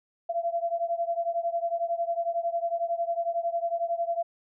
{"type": "beating tone pair", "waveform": "sine", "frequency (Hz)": [676, 687], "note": ["E5", "F5"], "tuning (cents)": [43, -29], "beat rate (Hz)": 11, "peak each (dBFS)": [-28, -30], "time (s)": [0.29, 4.23], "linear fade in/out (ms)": 10, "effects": []}